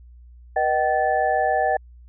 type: tone cluster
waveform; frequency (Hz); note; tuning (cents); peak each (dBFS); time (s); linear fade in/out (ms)
sine; 483.3 / 618 / 765 / 1743; B4 / D#5 / G5 / A6; -38 / -12 / -42 / -17; -27 / -23 / -20 / -28; 0.56-1.77; 5
effects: added 60 Hz sine -43 dBFS peak until 2.08 s